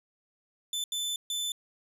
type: tone bursts at uneven times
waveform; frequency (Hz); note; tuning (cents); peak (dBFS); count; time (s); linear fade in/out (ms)
sawtooth; 3520; A7; 0; -27; 3; 0.73-0.84 / 0.92-1.16 / 1.3-1.52; 2
effects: resampled to 32000 Hz